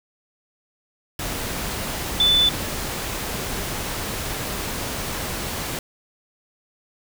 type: tone in noise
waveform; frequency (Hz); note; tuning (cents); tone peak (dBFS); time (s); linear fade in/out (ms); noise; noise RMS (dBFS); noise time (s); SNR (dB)
sine; 3500; A7; -10; -14; 2.2-2.49; 2; pink; -28; 1.19-5.79; +11
effects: none